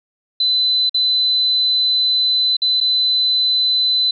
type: tone with dropouts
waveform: sine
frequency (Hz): 4020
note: B7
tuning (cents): +30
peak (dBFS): -13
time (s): 0.4-4.11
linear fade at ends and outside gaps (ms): 5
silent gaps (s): 0.895-0.943 / 2.568-2.618 / 2.804-2.81
effects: none